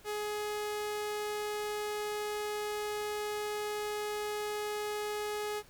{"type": "tone", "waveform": "sawtooth", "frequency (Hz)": 419.4, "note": "G#4", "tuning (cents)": 17, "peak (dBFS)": -30, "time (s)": [0.04, 5.63], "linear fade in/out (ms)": 50, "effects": ["pink hiss -59 dBFS RMS until 5.69 s"]}